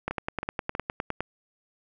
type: two click trains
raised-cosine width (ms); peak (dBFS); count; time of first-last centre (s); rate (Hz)
0.5; -13 / -16; 12 / 3; 0.08-1.206 / 0.11-0.751; 9.77 / 3.12
effects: none